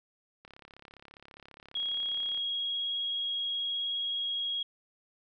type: click train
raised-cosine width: 0.3 ms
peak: -34 dBFS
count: 68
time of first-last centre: 0.45-2.375 s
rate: 34.8 Hz
type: tone with vibrato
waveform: sine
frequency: 3295 Hz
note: G#7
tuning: 14 cents flat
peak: -30 dBFS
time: 1.75-4.63 s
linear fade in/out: 5 ms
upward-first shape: sine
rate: 19 Hz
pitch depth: 14 cents each way
effects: none